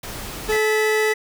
pink noise, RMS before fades -32 dBFS, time 0.03-0.57 s, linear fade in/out 5 ms
40% pulse tone, 431.7 Hz, A4, 33 cents flat, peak -17 dBFS, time 0.48-1.14 s, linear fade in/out 20 ms
triangle tone with vibrato, 1982 Hz, B6, 6 cents sharp, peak -21 dBFS, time 0.52-1.14 s, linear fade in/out 5 ms, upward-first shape square, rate 15 Hz, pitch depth 10 cents each way
effects none

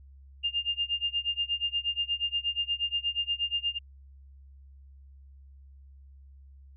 sine tone with tremolo, 2810 Hz, F7, 10 cents sharp, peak -24 dBFS, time 0.43-3.79 s, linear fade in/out 20 ms, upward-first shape sine, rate 8.4 Hz, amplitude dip 95%, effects added 68 Hz sine -49 dBFS peak until 6.76 s

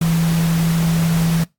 sine tone in noise, 165.5 Hz, E3, 7 cents sharp, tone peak -14 dBFS, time 0.01-1.44 s, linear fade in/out 5 ms, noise pink, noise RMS -27 dBFS, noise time 0.01-1.44 s, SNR +10 dB, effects noise-tail reverb RT60 0.2 s tail -22 dB re dry + AAC 64 kbps

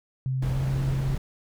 sine tone with pitch glide, 130.8 to 134.4 Hz, C3 to C3, 0 to +47 cents, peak -24 dBFS, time 0.26-1.15 s, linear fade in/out 0 ms, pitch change +47 cents, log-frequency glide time 0.54-0.62 s
brown noise, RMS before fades -31 dBFS, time 0.42-1.18 s, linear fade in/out 5 ms
effects none

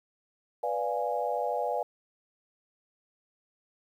sine chord, B diminished seventh, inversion none, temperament equal, 493.9 / 587.3 / 698.5 / 830.6 Hz, B4 / D5 / F5 / Ab5, 0 / 0 / 0 / 0 cents, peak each -33 dBFS, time 0.63-1.83 s, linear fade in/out 5 ms, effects 10-bit

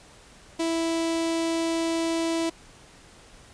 sawtooth tone with notch filter, 329.6 Hz, E4, in tune, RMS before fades -26 dBFS, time 0.59-2.5 s, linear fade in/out 10 ms, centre 1500 Hz, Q 1.7, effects pink hiss -51 dBFS RMS until 3.53 s + resampled to 22050 Hz

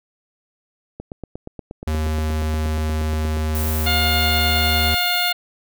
click train, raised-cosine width 2 ms, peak -18 dBFS, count 21, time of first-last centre 1-3.37 s, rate 8.44 Hz
square tone, 77.78 Hz, D#2, in tune, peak -20 dBFS, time 1.87-4.95 s, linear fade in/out 5 ms
violet noise, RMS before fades -28 dBFS, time 3.55-5.32 s, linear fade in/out 2 ms
harmonic tone, 710 Hz, F5, 28 cents sharp, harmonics 1 / 2 / 3 / 4 / 5 / 6, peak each -25 / -25 / -25 / -25 / -25 / -25 dBFS, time 3.86-5.33 s, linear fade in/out 10 ms
effects none

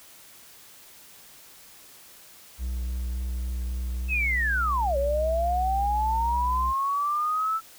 triangle tone with vibrato, 61.74 Hz, B1, in tune, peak -25 dBFS, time 2.58-6.74 s, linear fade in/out 50 ms, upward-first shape triangle, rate 3.5 Hz, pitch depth 21 cents each way
sine linear two-way sweep, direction down then up, 2637 to 548 to 1329 Hz, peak -23 dBFS, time 4.08-7.61 s, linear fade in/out 50 ms, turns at 4.97 s
effects white hiss -50 dBFS RMS until 7.78 s

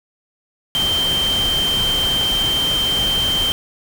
sine tone in noise, 3136 Hz, G7, in tune, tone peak -16 dBFS, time 0.75-3.52 s, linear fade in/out 0 ms, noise pink, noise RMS -25 dBFS, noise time 0.75-3.52 s, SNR +6 dB, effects none

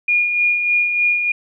sine tone with tremolo, 2431 Hz, D#7, 41 cents flat, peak -12 dBFS, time 0.08-1.32 s, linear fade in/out 5 ms, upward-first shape sine, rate 3.3 Hz, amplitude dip 45%, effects none

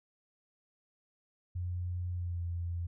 sine tone with pitch glide, 89 to 86.12 Hz, F2 to F2, +33 to -24 cents, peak -33 dBFS, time 1.55-2.87 s, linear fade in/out 10 ms, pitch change -57 cents, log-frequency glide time 2.13-2.42 s, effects none

